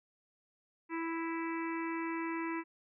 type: harmonic tone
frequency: 329.7 Hz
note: E4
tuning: in tune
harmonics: 1 / 3 / 4 / 5 / 6 / 7 / 8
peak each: -36 / -41 / -48 / -49 / -45 / -48 / -51 dBFS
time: 0.89-2.64 s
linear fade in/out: 50 ms
effects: none